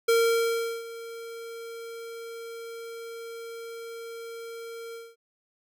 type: tone with ADSR envelope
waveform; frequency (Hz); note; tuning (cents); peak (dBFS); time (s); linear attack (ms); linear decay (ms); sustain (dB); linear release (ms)
square; 460.6; A#4; -21; -19; 0.08-5.16; 9; 740; -19; 220
effects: none